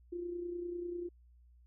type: tone with amplitude modulation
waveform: sine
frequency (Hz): 349.2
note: F4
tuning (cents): 0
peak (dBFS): -35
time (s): 0.12-1.09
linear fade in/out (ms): 10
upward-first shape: sine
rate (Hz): 30.1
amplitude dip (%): 50
effects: added 60 Hz sine -59 dBFS peak until 1.66 s